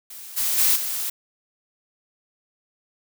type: noise with level steps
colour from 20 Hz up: blue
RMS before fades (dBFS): -39 / -23 / -18 / -27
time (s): 0.1-1.1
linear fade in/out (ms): 5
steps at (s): 0.36 / 0.57 / 0.75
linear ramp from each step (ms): 20
effects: none